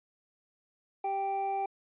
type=tone pair together; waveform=triangle; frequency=392 / 784 Hz; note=G4 / G5; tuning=0 / 0 cents; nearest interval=octave; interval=1200 cents; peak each=-36 / -28 dBFS; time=1.04-1.66 s; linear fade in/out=5 ms; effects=resampled to 8000 Hz